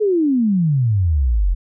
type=exponential sweep; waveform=sine; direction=down; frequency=440 to 41.2 Hz; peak=-13 dBFS; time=0-1.55 s; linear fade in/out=20 ms; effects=none